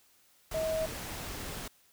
sine tone in noise, 638 Hz, D#5, 43 cents sharp, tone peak -29 dBFS, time 0.54-0.86 s, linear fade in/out 5 ms, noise pink, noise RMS -40 dBFS, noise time 0.51-1.68 s, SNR +8 dB, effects white hiss -65 dBFS RMS until 1.92 s

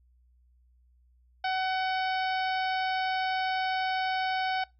harmonic tone with a mistuned harmonic, 752 Hz, F#5, 28 cents sharp, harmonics 1 / 2 / 3 / 4 / 5 / 6 / 7, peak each -28 / -34 / -38 / -40 / -42 / -44 / -45 dBFS, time 1.44-4.64 s, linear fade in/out 5 ms, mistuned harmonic 5, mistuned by -17 cents, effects noise-tail reverb RT60 0.2 s tail -23 dB re dry + added 61 Hz sine -60 dBFS peak until 4.79 s

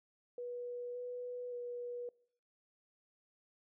sine tone with pitch steps, 487.1 / 492.5 / 485.1 Hz, B4 / B4 / B4, -24 / -5 / -31 cents, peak -40 dBFS, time 0.38-2.09 s, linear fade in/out 2 ms, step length 570 ms, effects noise-tail reverb RT60 0.6 s tail -23 dB re dry

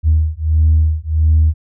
sine beating tone pair, 77.78 / 79.28 Hz, D#2 / D#2, 0 / +33 cents, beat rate 1.5 Hz, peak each -12 dBFS, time 0.03-1.54 s, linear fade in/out 50 ms, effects tanh soft clip ceiling -4 dBFS

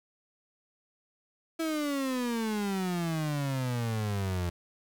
35% pulse exponential sweep, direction down, 329.6 to 85.8 Hz, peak -27 dBFS, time 1.59-4.5 s, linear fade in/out 10 ms, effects 9-bit

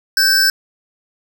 square tone pair together, 1568 / 5274 Hz, G6 / E8, 0 / 0 cents, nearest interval octave + major sixth, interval 2100 cents, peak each -14 dBFS, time 0.17-0.5 s, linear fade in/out 2 ms, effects none

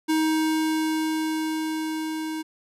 square tone with level ramp, 315.1 Hz, D#4, 22 cents sharp, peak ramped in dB -20 to -29 dBFS, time 0.08-2.43 s, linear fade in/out 20 ms, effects resampled to 32000 Hz

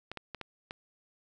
clicks, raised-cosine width 0.3 ms, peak -23 dBFS, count 5, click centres 0.116 / 0.173 / 0.347 / 0.413 / 0.709 s, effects none

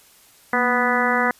harmonic tone with a mistuned harmonic, 246.9 Hz, B3, in tune, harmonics 1 / 2 / 3 / 4 / 5 / 6 / 7 / 8, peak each -25 / -25 / -25 / -25 / -25 / -25 / -25 / -25 dBFS, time 0.53-1.31 s, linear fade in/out 2 ms, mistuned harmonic 1, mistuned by -74 cents, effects white hiss -52 dBFS RMS until 1.39 s + resampled to 32000 Hz

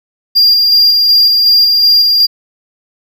triangle tone with tremolo, 4793 Hz, D8, 34 cents sharp, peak -3 dBFS, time 0.35-2.27 s, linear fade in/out 20 ms, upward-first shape square, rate 2.7 Hz, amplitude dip 25%, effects none

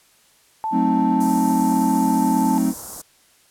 sine tone, 880 Hz, A5, in tune, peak -21 dBFS, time 0.64-2.58 s, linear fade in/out 0 ms
triangle chord, F# diminished seventh, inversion none, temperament equal, 185 / 220 / 261.6 / 311.1 Hz, F#3 / A3 / C4 / Eb4, 0 / 0 / 0 / 0 cents, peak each -22 / -20 / -18 / -22 dBFS, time 0.71-2.74 s, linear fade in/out 50 ms
white band-stop noise, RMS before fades -32 dBFS, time 1.2-3.02 s, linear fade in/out 10 ms, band 1200 to 5900 Hz, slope 24 dB/octave
effects white hiss -56 dBFS RMS until 3.5 s + low-pass 12000 Hz 12 dB/octave

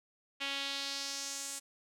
sawtooth tone with band-pass filter sweep, 277.2 Hz, C#4, in tune, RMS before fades -39 dBFS, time 0.4-1.6 s, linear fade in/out 20 ms, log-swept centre 2900 to 8300 Hz, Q 2.3, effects none

